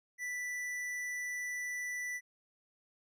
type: tone with tanh clipping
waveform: triangle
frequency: 1975.5 Hz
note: B6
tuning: in tune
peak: -38 dBFS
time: 0.18-2.21 s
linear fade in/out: 50 ms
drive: 17 dB
effects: none